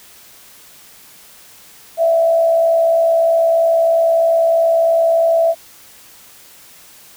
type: tone with frequency modulation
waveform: sine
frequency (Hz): 662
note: E5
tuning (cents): +7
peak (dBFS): -10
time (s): 1.97-5.55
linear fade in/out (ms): 50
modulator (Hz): 63.1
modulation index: 0.36
effects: white hiss -43 dBFS RMS until 7.16 s